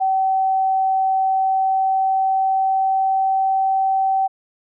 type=tone with pitch glide; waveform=sine; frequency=765 to 769.9 Hz; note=G5 to G5; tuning=-42 to -31 cents; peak=-15 dBFS; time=0-4.28 s; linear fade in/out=20 ms; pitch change=+11 cents; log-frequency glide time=1.05-3.75 s; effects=none